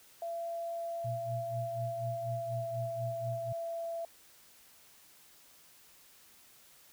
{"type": "tone with pitch glide", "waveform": "sine", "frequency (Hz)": [676, 670.2], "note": ["E5", "E5"], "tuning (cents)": [43, 29], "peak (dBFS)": -35, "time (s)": [0.22, 4.05], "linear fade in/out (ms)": 2, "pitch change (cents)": -14, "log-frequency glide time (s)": [2.38, 2.61]}
{"type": "tone with tremolo", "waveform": "sine", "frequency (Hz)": 120, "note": "B2", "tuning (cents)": -49, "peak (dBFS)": -34, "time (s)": [1.04, 3.53], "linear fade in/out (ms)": 10, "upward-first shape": "sine", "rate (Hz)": 4.1, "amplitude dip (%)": 85}
{"effects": ["white hiss -60 dBFS RMS until 6.92 s"]}